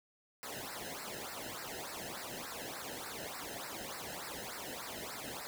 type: noise with flanger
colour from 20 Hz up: pink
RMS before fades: -44 dBFS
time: 0.43-5.47 s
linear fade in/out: 0 ms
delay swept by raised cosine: 0.3 to 0.89 ms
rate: 3.4 Hz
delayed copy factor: -1
effects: none